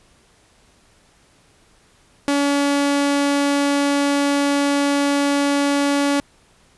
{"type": "tone", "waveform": "sawtooth", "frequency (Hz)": 283.8, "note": "C#4", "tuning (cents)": 41, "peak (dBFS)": -12, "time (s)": [2.28, 6.2], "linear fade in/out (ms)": 0, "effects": ["pink hiss -55 dBFS RMS until 6.77 s", "resampled to 24000 Hz"]}